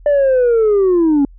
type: linear sweep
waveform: sine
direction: down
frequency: 592 to 272.8 Hz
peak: -7 dBFS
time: 0.06-1.25 s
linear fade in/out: 2 ms
effects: tanh soft clip ceiling -8 dBFS + added 42 Hz sine -37 dBFS peak until 1.38 s